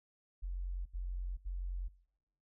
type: tone bursts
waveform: sine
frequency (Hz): 44.96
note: F#1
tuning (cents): -49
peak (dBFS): -36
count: 3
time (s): 0.42-1.888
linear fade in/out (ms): 20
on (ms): 440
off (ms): 74
effects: noise-tail reverb RT60 0.8 s tail -22 dB re dry